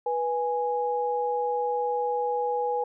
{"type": "tone pair together", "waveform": "sine", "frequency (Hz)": [489.5, 829.7], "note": ["B4", "G#5"], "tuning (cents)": [-15, -2], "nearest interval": "major sixth", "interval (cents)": 913, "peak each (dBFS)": -27, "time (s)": [0.06, 2.84], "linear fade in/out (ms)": 5, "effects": []}